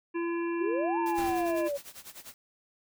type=harmonic tone; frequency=339.6 Hz; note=F4; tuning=48 cents flat; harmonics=1 / 3 / 5 / 7 / 8; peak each=-29 / -39 / -43 / -46 / -47 dBFS; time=0.14-1.69 s; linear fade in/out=20 ms
type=exponential two-way sweep; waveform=sine; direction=up then down; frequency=346.1 to 932.3 to 555 Hz; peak=-29 dBFS; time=0.6-1.78 s; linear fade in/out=20 ms; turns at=0.99 s
type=noise with tremolo; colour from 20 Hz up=white; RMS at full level=-44 dBFS; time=1.06-2.34 s; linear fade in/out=0 ms; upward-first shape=sine; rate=10 Hz; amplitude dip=85%
type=noise with exponential decay; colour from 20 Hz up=pink; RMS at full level=-38 dBFS; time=1.18-2.01 s; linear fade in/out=0 ms; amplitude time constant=180 ms
effects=none

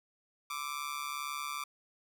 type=tone with amplitude modulation; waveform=sawtooth; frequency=1174.7 Hz; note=D6; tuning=in tune; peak=-29 dBFS; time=0.5-1.64 s; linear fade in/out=5 ms; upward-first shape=sine; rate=142 Hz; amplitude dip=80%; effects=none

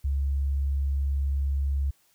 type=tone; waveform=sine; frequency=69.3 Hz; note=C#2; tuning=in tune; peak=-23 dBFS; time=0.04-1.91 s; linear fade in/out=10 ms; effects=white hiss -65 dBFS RMS until 2.14 s

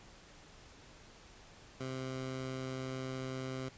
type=tone; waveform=15% pulse; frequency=130.81 Hz; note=C3; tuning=in tune; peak=-32 dBFS; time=1.8-3.69 s; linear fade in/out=5 ms; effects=pink hiss -57 dBFS RMS until 3.77 s + resampled to 16000 Hz

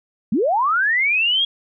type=linear sweep; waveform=sine; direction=up; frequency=177.1 to 3322 Hz; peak=-15 dBFS; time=0.32-1.45 s; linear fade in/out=5 ms; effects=none

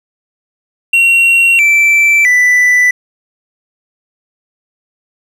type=tone with pitch steps; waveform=triangle; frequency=2741 / 2332 / 1983.5 Hz; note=F7 / D7 / B6; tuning=-33 / -13 / +7 cents; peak=-4 dBFS; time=0.93-2.91 s; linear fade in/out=5 ms; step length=660 ms; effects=none

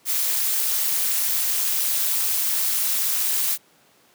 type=noise with amplitude modulation; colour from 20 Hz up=blue; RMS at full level=-19 dBFS; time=0.05-3.58 s; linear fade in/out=50 ms; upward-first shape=sine; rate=221 Hz; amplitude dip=75%; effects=pink hiss -57 dBFS RMS until 4.14 s + high-pass 200 Hz 12 dB/octave

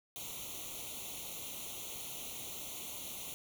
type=noise with comb filter; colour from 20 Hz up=white; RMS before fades=-44 dBFS; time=0.16-3.34 s; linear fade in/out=0 ms; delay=0.3 ms; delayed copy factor=+0.95; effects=none

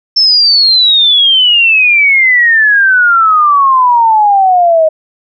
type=exponential sweep; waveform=sine; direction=down; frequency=5350 to 622.3 Hz; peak=-4 dBFS; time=0.16-4.89 s; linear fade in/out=10 ms; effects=none

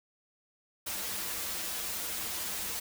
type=noise with comb filter; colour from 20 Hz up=white; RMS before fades=-36 dBFS; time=0.86-2.8 s; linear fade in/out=10 ms; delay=7.4 ms; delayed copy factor=-1; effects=none

